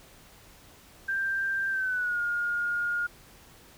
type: tone with pitch glide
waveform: sine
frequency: 1579 to 1423.1 Hz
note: G6 to F6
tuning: +12 to +32 cents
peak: -26 dBFS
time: 1.08-3.07 s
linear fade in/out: 10 ms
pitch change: -180 cents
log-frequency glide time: 1.69-2.2 s
effects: pink hiss -54 dBFS RMS until 3.77 s